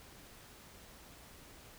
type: silence
effects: pink hiss -56 dBFS RMS until 1.78 s